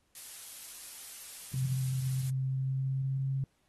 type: noise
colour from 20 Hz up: blue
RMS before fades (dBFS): -44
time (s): 0.15-2.3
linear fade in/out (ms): 2
type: tone with pitch glide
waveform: sine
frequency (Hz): 130.81 to 134.8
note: C3 to C#3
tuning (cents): 0 to -48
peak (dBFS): -29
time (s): 1.54-3.44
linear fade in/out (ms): 2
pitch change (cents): +52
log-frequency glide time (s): 2.04-3.29
effects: pink hiss -74 dBFS RMS until 3.68 s + AAC 32 kbps